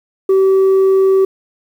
sine tone, 384 Hz, G4, 36 cents flat, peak -5 dBFS, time 0.29-1.25 s, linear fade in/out 5 ms, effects tanh soft clip ceiling -7 dBFS + 7-bit

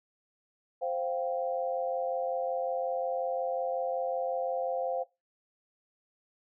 sine chord, C suspended fourth, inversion none, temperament equal, 523.3 / 698.5 / 784 Hz, C5 / F5 / G5, 0 / 0 / 0 cents, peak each -32 / -34 / -37 dBFS, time 0.81-5.04 s, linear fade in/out 20 ms, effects noise-tail reverb RT60 0.2 s tail -17 dB re dry

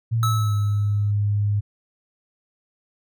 sine tone with pitch glide, 114.3 to 103.01 Hz, A#2 to G#2, -34 to -14 cents, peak -18 dBFS, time 0.11-1.61 s, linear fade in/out 20 ms, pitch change -180 cents, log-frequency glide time 0.25-0.54 s
square tone with exponential decay, 1300 Hz, E6, 24 cents flat, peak -21 dBFS, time 0.23-1.11 s, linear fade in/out 1 ms, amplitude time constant 190 ms
effects none

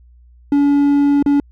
triangle tone with dropouts, 285 Hz, C#4, 48 cents sharp, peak -8 dBFS, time 0.52-1.4 s, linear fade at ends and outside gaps 2 ms, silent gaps 1.226-1.261 s, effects added 60 Hz sine -43 dBFS peak until 1.51 s

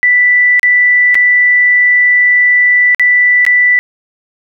sine tone with dropouts, 1975.5 Hz, B6, in tune, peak -5 dBFS, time 0.03-3.79 s, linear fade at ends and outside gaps 0 ms, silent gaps 0.595-0.631 / 1.145-1.153 / 2.947-2.996 / 3.451-3.465 s, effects none

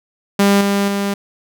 sawtooth tone with level steps, 200 Hz, G3, 35 cents sharp, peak -6 / -10 / -13 dBFS, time 0.39-1.14 s, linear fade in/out 5 ms, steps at 0.61 / 0.88 s, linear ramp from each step 2 ms, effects none

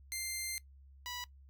10% pulse tone pair in turn, 2093 / 980.9 Hz, C7 / B5, 0 / -12 cents, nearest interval octave + minor second, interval 1312 cents, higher first, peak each -28 / -32 dBFS, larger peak first, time 0.12-0.58 / 1.06-1.24 s, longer first, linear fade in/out 0 ms, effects noise-tail reverb RT60 0.1 s tail -19 dB re dry + added 68 Hz sine -55 dBFS peak until 1.49 s

